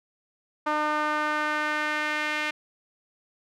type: tone with band-pass filter sweep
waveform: sawtooth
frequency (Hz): 302.4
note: D#4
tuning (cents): -49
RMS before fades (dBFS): -27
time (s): 0.66-2.51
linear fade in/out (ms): 10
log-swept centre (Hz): 1100 to 2200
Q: 2
effects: none